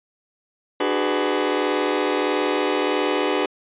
sawtooth chord, G# half-diminished seventh, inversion second, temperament just, 299 / 373.8 / 415.3 / 498.4 Hz, D4 / F#4 / G#4 / B4, +31 / +18 / 0 / +16 cents, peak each -21 dBFS, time 0.8-3.46 s, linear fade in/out 5 ms, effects resampled to 8000 Hz

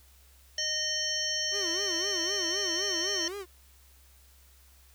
harmonic tone, 615 Hz, D#5, 20 cents flat, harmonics 1 / 3 / 5 / 7 / 9 / 10, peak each -42 / -37 / -35 / -39 / -32 / -35 dBFS, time 0.58-3.28 s, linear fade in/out 2 ms
45% pulse tone with vibrato, 367.2 Hz, F#4, 13 cents flat, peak -36 dBFS, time 1.51-3.46 s, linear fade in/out 50 ms, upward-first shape sine, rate 3.9 Hz, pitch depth 190 cents each way
effects added 66 Hz sine -57 dBFS peak until 4.94 s + white hiss -61 dBFS RMS until 4.94 s

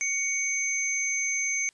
sine tone pair together, 2236 / 6259 Hz, C#7 / G8, +14 / -4 cents, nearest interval octave + tritone, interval 1782 cents, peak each -28 dBFS, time 0.01-1.69 s, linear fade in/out 0 ms, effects white hiss -64 dBFS RMS until 1.73 s + resampled to 22050 Hz

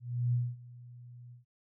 sine tone with ADSR envelope, 121.6 Hz, B2, 26 cents flat, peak -25 dBFS, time 0-1.45 s, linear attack 330 ms, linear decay 230 ms, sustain -22 dB, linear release 130 ms, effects none

